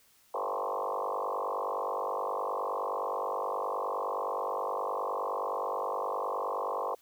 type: tone with frequency modulation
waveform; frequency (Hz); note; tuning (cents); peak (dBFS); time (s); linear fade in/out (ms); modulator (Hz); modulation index
sine; 784; G5; 0; -30; 0.34-6.95; 5; 49.6; 6.9
effects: white hiss -64 dBFS RMS until 7.01 s